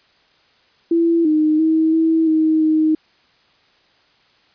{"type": "tone with pitch steps", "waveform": "sine", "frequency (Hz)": [334.8, 308.4, 319, 323.7, 315.4, 312.8], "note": ["E4", "D#4", "D#4", "E4", "D#4", "D#4"], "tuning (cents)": [27, -15, 43, -31, 24, 9], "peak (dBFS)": -12, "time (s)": [0.91, 2.95], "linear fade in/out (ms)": 5, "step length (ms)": 340, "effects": ["white hiss -56 dBFS RMS until 4.54 s", "resampled to 11025 Hz"]}